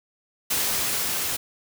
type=noise with level ramp; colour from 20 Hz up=white; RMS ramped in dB=-24 to -27 dBFS; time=0.5-1.37 s; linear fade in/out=10 ms; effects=none